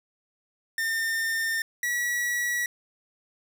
45% pulse tone pair in turn, 1809 / 1932.1 Hz, A6 / B6, +48 / -38 cents, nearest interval minor second, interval 114 cents, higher second, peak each -25 dBFS, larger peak neither, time 0.78-1.62 / 1.83-2.66 s, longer first, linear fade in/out 2 ms, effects none

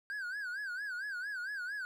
triangle tone with vibrato, 1560 Hz, G6, 9 cents flat, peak -35 dBFS, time 0.1-1.85 s, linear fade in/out 0 ms, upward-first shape sine, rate 4.4 Hz, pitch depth 150 cents each way, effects none

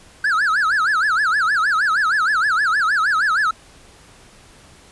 triangle tone with vibrato, 1480 Hz, F#6, in tune, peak -13 dBFS, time 0.24-3.51 s, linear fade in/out 5 ms, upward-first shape sine, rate 6.4 Hz, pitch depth 280 cents each way, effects pink hiss -47 dBFS RMS until 4.91 s + resampled to 24000 Hz

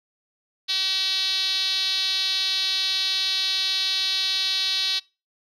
5% pulse tone with band-pass filter, 381.4 Hz, G4, 47 cents flat, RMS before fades -24 dBFS, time 0.68-5 s, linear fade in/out 20 ms, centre 4100 Hz, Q 4.4, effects noise-tail reverb RT60 0.3 s tail -25 dB re dry

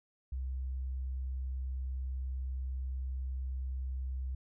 sine tone, 64.9 Hz, C2, 13 cents flat, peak -34 dBFS, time 0.32-4.35 s, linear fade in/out 5 ms, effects none

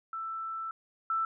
sine tone pair in turn, 1327 / 1327 Hz, E6 / E6, +11 / +11 cents, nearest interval unison, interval 0 cents, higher neither, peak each -34 / -27 dBFS, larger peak second, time 0.13-0.71 / 1.1-1.25 s, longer first, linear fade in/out 2 ms, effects none

